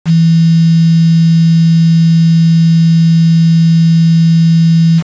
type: tone with quantisation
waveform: sine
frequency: 164.81 Hz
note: E3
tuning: in tune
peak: -4 dBFS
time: 0.05-5.03 s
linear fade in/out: 50 ms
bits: 4
effects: resampled to 16000 Hz